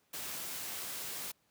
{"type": "noise", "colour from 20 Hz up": "white", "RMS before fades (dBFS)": -41, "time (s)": [0.13, 1.32], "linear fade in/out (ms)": 10, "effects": ["pink hiss -73 dBFS RMS until 1.5 s", "high-pass 100 Hz 12 dB/octave"]}